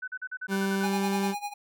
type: tone bursts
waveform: sine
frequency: 1505 Hz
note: F#6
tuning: 29 cents sharp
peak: -32 dBFS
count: 9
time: 0.02-0.862 s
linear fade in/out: 10 ms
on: 58 ms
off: 40 ms
type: tone with pitch glide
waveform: 30% pulse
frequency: 195.1 to 196.34 Hz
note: G3 to G3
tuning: -8 to +3 cents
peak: -23 dBFS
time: 0.48-1.35 s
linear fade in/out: 50 ms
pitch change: +11 cents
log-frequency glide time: 0.79-1.15 s
type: tone with tremolo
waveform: square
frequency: 821 Hz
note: G#5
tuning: 20 cents flat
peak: -30 dBFS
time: 0.83-1.54 s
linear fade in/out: 10 ms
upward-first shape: sine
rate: 10 Hz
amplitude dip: 85%
effects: none